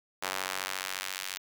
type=tone with high-pass filter sweep; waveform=sawtooth; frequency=94.3 Hz; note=F#2; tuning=33 cents sharp; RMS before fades=-36 dBFS; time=0.22-1.38 s; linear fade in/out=10 ms; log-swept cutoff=890 to 2400 Hz; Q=0.73; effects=none